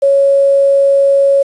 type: tone with quantisation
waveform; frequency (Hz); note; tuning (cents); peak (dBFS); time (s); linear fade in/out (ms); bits
sine; 554.4; C#5; 0; -6; 0.02-1.43; 10; 6
effects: resampled to 22050 Hz